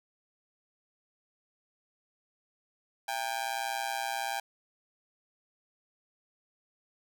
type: tone with amplitude modulation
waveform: sawtooth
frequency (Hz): 797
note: G5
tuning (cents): +28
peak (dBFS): -24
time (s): 3.08-4.4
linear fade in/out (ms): 5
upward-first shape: sine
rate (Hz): 121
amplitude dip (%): 90
effects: none